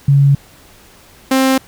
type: tone pair in turn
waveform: sine / sawtooth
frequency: 140 / 264.3 Hz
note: C#3 / C4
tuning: +18 / +18 cents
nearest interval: major seventh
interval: 1100 cents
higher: second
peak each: -6 dBFS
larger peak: neither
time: 0.08-0.35 / 1.31-1.58 s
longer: neither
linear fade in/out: 5 ms
effects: pink hiss -44 dBFS RMS until 1.67 s